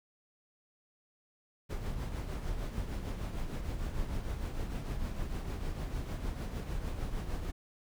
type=noise with tremolo; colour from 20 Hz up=brown; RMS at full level=-34 dBFS; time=1.69-7.52 s; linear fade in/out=20 ms; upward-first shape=triangle; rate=6.6 Hz; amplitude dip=55%; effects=none